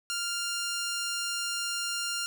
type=tone; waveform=10% pulse; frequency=1396.9 Hz; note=F6; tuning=in tune; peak=-22 dBFS; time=0.1-2.26 s; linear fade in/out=0 ms; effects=none